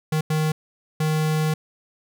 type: tone bursts at uneven times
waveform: square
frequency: 155.56 Hz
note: D#3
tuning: in tune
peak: -20 dBFS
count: 3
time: 0.12-0.21 / 0.3-0.52 / 1-1.54 s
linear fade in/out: 5 ms
effects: none